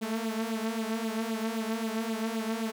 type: tone with flanger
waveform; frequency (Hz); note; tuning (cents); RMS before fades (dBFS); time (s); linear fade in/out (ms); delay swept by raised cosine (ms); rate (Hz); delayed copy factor
sawtooth; 223.4; A3; +27; -32; 0.01-2.72; 20; 0.25 to 4.45; 3.8; +0.7
effects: none